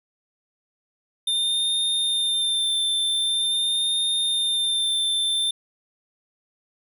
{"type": "tone with vibrato", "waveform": "square", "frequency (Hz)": 3600, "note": "A7", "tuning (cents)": 39, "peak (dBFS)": -21, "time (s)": [1.27, 5.51], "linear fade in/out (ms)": 5, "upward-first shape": "sine", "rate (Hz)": 0.45, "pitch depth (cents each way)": 22, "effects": []}